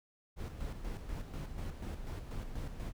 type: noise with tremolo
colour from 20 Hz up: brown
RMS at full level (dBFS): -39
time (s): 0.36-2.93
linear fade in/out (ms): 50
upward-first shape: square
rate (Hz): 4.1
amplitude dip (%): 50
effects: none